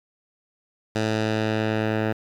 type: tone with low-pass filter sweep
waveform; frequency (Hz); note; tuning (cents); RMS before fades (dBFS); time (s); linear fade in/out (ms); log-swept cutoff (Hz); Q
10% pulse; 109.2; A2; -13; -24; 0.95-2.13; 10; 5800 to 2100; 0.96
effects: 8-bit